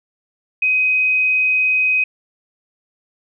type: tone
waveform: sine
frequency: 2517 Hz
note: D#7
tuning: 19 cents sharp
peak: -13 dBFS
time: 0.62-2.04 s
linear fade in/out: 5 ms
effects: none